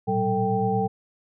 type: tone cluster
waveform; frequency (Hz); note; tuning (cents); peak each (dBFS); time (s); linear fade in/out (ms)
sine; 112.4 / 121 / 191.3 / 446.1 / 783; A2 / B2 / G3 / A4 / G5; +37 / -35 / -42 / +24 / -2; -30 / -32 / -26 / -26 / -25; 0.07-0.88; 20
effects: none